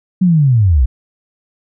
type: linear sweep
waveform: sine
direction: down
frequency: 190 to 55 Hz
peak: -7 dBFS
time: 0.21-0.86 s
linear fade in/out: 10 ms
effects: none